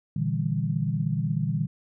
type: chord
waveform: sine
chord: E half-diminished seventh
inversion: second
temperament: just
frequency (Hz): 118.67 / 148.33 / 164.81 / 197.78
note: Bb2 / D3 / E3 / G3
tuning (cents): +31 / +18 / 0 / +16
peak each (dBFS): -30 / -27 / -29 / -32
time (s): 0.16-1.67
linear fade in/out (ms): 5
effects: none